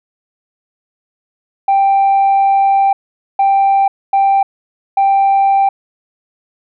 sine tone bursts at uneven times, 786 Hz, G5, 4 cents sharp, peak -6 dBFS, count 4, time 1.68-2.93 / 3.39-3.88 / 4.13-4.43 / 4.97-5.69 s, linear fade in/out 5 ms, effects tanh soft clip ceiling -6 dBFS

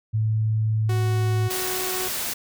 sine tone with pitch glide, 109.4 to 108.64 Hz, A2 to A2, -9 to -22 cents, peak -19 dBFS, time 0.13-1.49 s, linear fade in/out 20 ms, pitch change -13 cents, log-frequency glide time 0.74-1.28 s
sawtooth tone, 370.6 Hz, F#4, 3 cents sharp, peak -25 dBFS, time 0.89-2.08 s, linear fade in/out 5 ms
white noise, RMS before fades -28 dBFS, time 1.5-2.34 s, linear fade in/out 10 ms
effects none

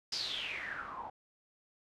white noise with low-pass filter sweep, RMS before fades -40 dBFS, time 0.12-1.1 s, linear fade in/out 5 ms, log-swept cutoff 5200 to 810 Hz, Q 8.7, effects none

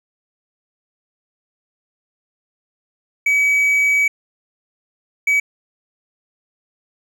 triangle tone bursts at uneven times, 2277 Hz, C#7, 46 cents sharp, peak -11 dBFS, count 2, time 3.26-4.08 / 5.27-5.4 s, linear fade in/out 5 ms, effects none

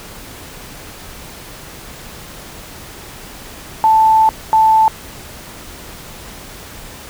sine tone bursts at uneven times, 880 Hz, A5, in tune, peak -7 dBFS, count 2, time 3.84-4.29 / 4.53-4.88 s, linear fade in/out 0 ms, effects pink hiss -34 dBFS RMS until 7.09 s

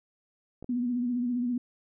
clicks, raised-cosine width 2 ms, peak -30 dBFS, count 2, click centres 0.626 / 0.644 s
sine tone with vibrato, 244.4 Hz, B3, 18 cents flat, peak -26 dBFS, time 0.69-1.58 s, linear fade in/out 5 ms, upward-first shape sine, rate 15 Hz, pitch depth 49 cents each way
effects none

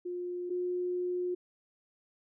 sine tone pair in turn, 355.6 / 358.7 Hz, F4 / F4, +31 / +46 cents, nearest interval unison, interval 15 cents, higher second, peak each -34 / -30 dBFS, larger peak second, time 0.05-0.5 / 0.5-1.35 s, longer second, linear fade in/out 10 ms, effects none

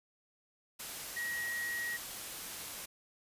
sine tone in noise, 1900 Hz, A#6, 33 cents sharp, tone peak -35 dBFS, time 1.16-1.97 s, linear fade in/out 10 ms, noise white, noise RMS -43 dBFS, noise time 0.79-2.86 s, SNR +5 dB, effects resampled to 32000 Hz

